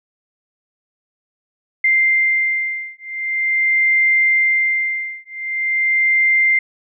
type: beating tone pair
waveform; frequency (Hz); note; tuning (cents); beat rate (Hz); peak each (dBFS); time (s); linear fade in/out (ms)
sine; 2093 / 2093.44; C7 / C7; 0 / 0; 0.44; -17; 1.84-6.59; 5
effects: none